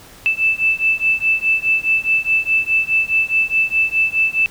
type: beating tone pair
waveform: sine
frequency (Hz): 2637 / 2641.8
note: E7 / E7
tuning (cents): 0 / +3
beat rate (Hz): 4.8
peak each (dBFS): -17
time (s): 0.26-4.46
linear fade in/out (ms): 0
effects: pink hiss -42 dBFS RMS until 4.5 s